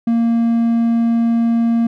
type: tone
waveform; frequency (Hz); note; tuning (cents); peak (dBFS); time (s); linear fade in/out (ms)
triangle; 231.6; A#3; -11; -10; 0.07-1.87; 5
effects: none